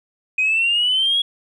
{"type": "exponential sweep", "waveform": "sine", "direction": "up", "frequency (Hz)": [2496, 3350], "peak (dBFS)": -14, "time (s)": [0.38, 1.22], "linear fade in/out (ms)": 5, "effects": ["tanh soft clip ceiling -11 dBFS"]}